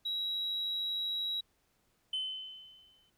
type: tone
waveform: sine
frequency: 3869 Hz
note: B7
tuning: 36 cents flat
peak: -31 dBFS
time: 0.05-1.41 s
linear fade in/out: 10 ms
type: tone with exponential decay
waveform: sine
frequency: 3049 Hz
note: G7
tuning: 49 cents flat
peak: -29 dBFS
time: 2.13-3.1 s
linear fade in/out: 5 ms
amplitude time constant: 210 ms
effects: tanh soft clip ceiling -29 dBFS + pink hiss -74 dBFS RMS until 3.17 s